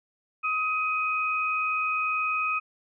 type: tone pair together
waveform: sine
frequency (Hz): 1263 / 2509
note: D#6 / D#7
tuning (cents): +26 / +14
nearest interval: octave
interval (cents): 1188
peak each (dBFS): -27 / -27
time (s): 0.43-2.6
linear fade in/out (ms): 20
effects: none